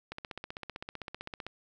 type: click train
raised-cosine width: 0.3 ms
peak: -23 dBFS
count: 22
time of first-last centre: 0.12-1.466 s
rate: 15.6 Hz
effects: none